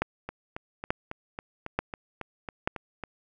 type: two click trains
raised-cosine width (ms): 0.5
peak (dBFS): -10 / -20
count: 4 / 11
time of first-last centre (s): 0.02-2.675 / 0.29-3.037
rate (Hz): 1.13 / 3.64
effects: none